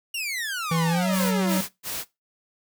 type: exponential sweep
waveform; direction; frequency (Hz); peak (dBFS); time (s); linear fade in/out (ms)
sawtooth; down; 2873 to 297.4; -24; 0.14-1.58; 5
type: tone with pitch glide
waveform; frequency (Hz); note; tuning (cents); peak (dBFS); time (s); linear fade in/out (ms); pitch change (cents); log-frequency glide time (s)
square; 164.81 to 188.23; E3 to F#3; 0 to +30; -22; 0.71-1.61; 5; +230; 0.89-1.08
type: noise bursts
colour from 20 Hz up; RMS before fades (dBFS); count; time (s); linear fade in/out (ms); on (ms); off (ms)
white; -31; 3; 1.11-2.05; 50; 220; 140
effects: noise-tail reverb RT60 0.2 s tail -19 dB re dry